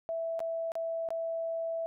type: tone with dropouts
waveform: sine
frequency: 659.3 Hz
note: E5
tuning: in tune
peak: -31 dBFS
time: 0.09-1.86 s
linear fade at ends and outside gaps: 0 ms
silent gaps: 0.393-0.403 / 0.719-0.754 / 1.088-1.105 s
effects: none